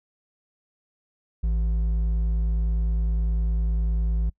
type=tone with hard clipping; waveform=sine; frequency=54.9 Hz; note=A1; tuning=3 cents flat; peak=-22 dBFS; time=1.43-4.3 s; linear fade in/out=10 ms; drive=5 dB; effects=noise-tail reverb RT60 0.1 s tail -25 dB re dry